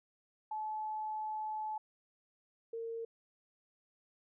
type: tone pair in turn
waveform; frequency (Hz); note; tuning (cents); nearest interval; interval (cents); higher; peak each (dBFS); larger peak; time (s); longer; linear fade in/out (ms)
sine; 862 / 457.6; A5 / A#4; -36 / -32; major seventh; 1096; first; -36 / -38; first; 0.51-1.78 / 2.73-3.05; first; 5
effects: none